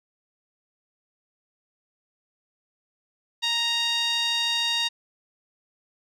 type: tone with band-pass filter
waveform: sawtooth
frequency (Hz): 933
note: A#5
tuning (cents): +1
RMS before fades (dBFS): -25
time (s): 3.42-4.89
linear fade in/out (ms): 20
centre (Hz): 3700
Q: 3.3
effects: none